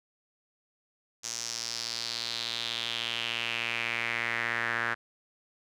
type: tone with band-pass filter sweep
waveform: sawtooth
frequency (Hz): 116.54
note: A#2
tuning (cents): 0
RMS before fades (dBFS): -33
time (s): 1.23-4.95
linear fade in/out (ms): 20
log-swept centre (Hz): 6200 to 1600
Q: 3.9
effects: none